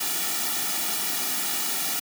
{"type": "noise with comb filter", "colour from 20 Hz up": "white", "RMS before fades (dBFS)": -27, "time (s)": [0, 2], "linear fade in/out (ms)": 10, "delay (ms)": 1.9, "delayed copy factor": -0.8, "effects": ["high-pass 200 Hz 12 dB/octave"]}